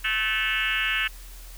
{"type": "tone with frequency modulation", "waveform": "sine", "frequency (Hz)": 2195, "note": "C#7", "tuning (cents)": -18, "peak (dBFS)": -22, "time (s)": [0.04, 1.08], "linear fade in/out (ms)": 10, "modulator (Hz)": 223, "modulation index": 3.5, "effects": ["added 41 Hz sine -40 dBFS peak until 1.57 s", "white hiss -48 dBFS RMS until 1.57 s"]}